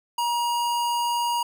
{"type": "tone", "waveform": "square", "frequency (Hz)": 951, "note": "A#5", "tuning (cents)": 34, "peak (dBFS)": -23, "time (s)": [0.18, 1.43], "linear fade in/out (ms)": 5, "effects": []}